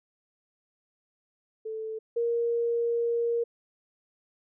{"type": "tone pair in turn", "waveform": "sine", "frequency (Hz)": [440, 468.7], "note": ["A4", "A#4"], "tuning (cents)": [0, 9], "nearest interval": "minor second", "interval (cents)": 109, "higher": "second", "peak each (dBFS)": [-32, -24], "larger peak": "second", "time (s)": [[1.65, 1.99], [2.16, 3.44]], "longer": "second", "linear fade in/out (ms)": 10, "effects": []}